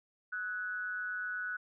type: tone with amplitude modulation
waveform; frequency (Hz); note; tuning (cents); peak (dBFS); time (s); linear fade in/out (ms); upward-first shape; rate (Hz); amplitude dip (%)
sine; 1480; F#6; 0; -32; 0.32-1.57; 10; sine; 192; 60
effects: none